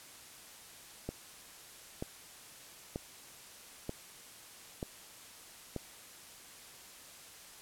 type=click train; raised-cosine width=2 ms; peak=-23 dBFS; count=6; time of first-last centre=1.09-5.763 s; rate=1.07 Hz; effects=white hiss -53 dBFS RMS until 7.61 s + low-pass 12000 Hz 12 dB/octave